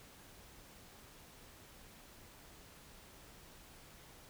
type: silence
effects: pink hiss -58 dBFS RMS until 4.29 s